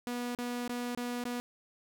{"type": "tone with dropouts", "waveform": "sawtooth", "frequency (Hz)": 243.3, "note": "B3", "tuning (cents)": -26, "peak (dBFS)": -30, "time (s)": [0.07, 1.4], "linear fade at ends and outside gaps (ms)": 0, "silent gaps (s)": [[0.35, 0.387], [0.678, 0.694], [0.949, 0.974], [1.239, 1.253]], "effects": []}